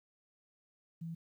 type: tone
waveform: sine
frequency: 165.4 Hz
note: E3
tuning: 6 cents sharp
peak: -39 dBFS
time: 1.01-1.15 s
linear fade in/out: 10 ms
effects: 12-bit